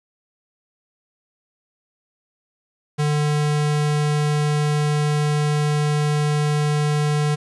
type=tone; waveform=square; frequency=148.9 Hz; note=D3; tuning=24 cents sharp; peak=-18 dBFS; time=2.98-7.36 s; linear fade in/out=20 ms; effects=resampled to 24000 Hz + 9-bit